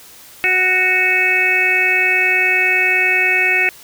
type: harmonic tone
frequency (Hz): 370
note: F#4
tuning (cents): 0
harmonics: 1 / 2 / 4 / 5 / 6 / 7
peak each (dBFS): -25 / -26 / -24 / -19 / -16 / -16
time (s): 0.44-3.69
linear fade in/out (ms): 0
effects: white hiss -41 dBFS RMS until 3.83 s